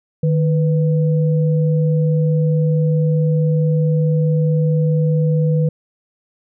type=tone pair together; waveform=sine; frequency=154.1 / 496.2 Hz; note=D#3 / B4; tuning=-16 / +8 cents; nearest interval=octave + minor sixth; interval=2024 cents; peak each=-13 / -22 dBFS; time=0.23-5.69 s; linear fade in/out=5 ms; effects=none